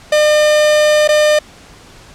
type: tone with dropouts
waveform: 45% pulse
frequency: 604 Hz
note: D5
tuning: 48 cents sharp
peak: -8 dBFS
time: 0.12-1.39 s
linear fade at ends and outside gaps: 5 ms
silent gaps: 1.077-1.088 s
effects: pink hiss -40 dBFS RMS until 2.14 s + low-pass 8000 Hz 12 dB/octave